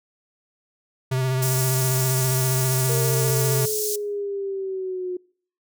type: tone with vibrato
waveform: square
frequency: 130 Hz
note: C3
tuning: 11 cents flat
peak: -21 dBFS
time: 1.11-3.66 s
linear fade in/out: 10 ms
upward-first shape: sine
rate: 15 Hz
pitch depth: 28 cents each way
type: high-pass noise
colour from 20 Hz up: pink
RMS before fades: -27 dBFS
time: 1.42-3.96 s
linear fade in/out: 5 ms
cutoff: 5600 Hz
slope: 24 dB/octave
type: linear sweep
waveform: sine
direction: down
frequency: 466.2 to 360 Hz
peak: -25 dBFS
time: 2.89-5.17 s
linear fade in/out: 5 ms
effects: noise-tail reverb RT60 0.5 s tail -24 dB re dry